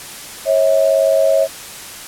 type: tone pair together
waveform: sine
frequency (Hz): 547 / 645.2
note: C#5 / E5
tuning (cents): -23 / -37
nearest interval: minor third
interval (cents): 286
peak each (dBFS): -13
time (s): 0.45-1.48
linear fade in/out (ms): 50
effects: white hiss -32 dBFS RMS until 2.07 s + low-pass 12000 Hz 12 dB/octave